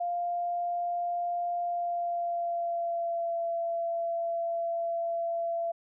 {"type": "tone with pitch glide", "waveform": "sine", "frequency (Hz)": [698.5, 675.9], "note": ["F5", "E5"], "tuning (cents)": [0, 43], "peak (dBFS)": -28, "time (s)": [0, 5.72], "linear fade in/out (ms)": 10, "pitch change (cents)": -57, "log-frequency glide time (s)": [1.61, 3.42], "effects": []}